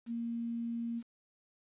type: tone with quantisation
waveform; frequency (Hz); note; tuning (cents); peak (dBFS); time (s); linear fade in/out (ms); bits
sine; 233.1; A#3; 0; -34; 0.06-1.03; 50; 10
effects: resampled to 8000 Hz